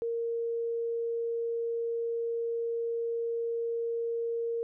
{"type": "tone", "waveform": "sine", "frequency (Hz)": 464.1, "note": "A#4", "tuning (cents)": -8, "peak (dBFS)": -29, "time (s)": [0.02, 4.63], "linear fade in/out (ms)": 0, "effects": []}